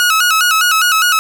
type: tone with vibrato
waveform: sawtooth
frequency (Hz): 1368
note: F6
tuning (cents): -36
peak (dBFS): -6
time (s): 0-1.19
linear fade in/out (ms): 0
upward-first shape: square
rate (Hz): 4.9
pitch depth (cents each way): 97
effects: none